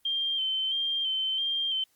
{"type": "tone with vibrato", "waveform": "sine", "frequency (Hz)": 3136, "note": "G7", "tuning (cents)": 0, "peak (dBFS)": -26, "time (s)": [0.05, 1.84], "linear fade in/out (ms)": 5, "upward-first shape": "square", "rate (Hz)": 1.5, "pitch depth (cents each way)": 29, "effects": ["white hiss -68 dBFS RMS until 1.95 s", "Opus 24 kbps"]}